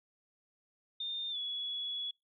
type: tone with pitch glide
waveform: sine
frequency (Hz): 3625 to 3382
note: A#7 to G#7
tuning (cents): -49 to +31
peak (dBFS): -35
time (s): 1-2.11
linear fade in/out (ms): 5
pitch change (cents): -120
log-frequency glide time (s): 1.3-1.38
effects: noise-tail reverb RT60 0.2 s tail -25 dB re dry